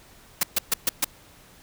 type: noise bursts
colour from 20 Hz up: white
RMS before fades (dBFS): -21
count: 5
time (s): 0.41-1.045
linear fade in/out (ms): 5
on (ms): 23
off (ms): 130
effects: pink hiss -52 dBFS RMS until 1.62 s